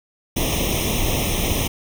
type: noise with comb filter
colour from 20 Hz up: pink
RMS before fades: -21 dBFS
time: 0.36-1.68 s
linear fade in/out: 10 ms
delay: 0.33 ms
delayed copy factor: +1
effects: none